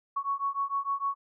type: beating tone pair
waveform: sine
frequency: 1108.7 / 1115.3 Hz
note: C#6 / C#6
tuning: 0 / +10 cents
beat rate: 6.6 Hz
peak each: -31 dBFS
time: 0.16-1.15 s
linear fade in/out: 10 ms
effects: none